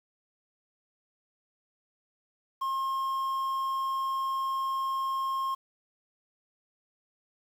triangle tone with quantisation, 1070 Hz, C6, 38 cents sharp, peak -26 dBFS, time 2.61-5.55 s, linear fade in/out 10 ms, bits 9, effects none

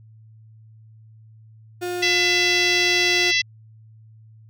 35% pulse tone, 356.3 Hz, F4, 35 cents sharp, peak -23 dBFS, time 1.81-3.32 s, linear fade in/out 20 ms
harmonic tone, 670 Hz, E5, 28 cents sharp, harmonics 3 / 4 / 5 / 6 / 7 / 8 / 9, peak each -21 / -23 / -25 / -27 / -28 / -29 / -30 dBFS, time 2.02-3.42 s, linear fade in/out 10 ms
effects added 110 Hz sine -45 dBFS peak until 4.49 s

